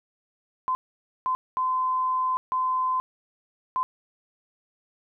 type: tone bursts at uneven times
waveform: sine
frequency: 1027 Hz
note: C6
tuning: 33 cents flat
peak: -22 dBFS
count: 5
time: 0.68-0.75 / 1.26-1.35 / 1.57-2.37 / 2.52-3 / 3.76-3.83 s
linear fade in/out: 0 ms
effects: none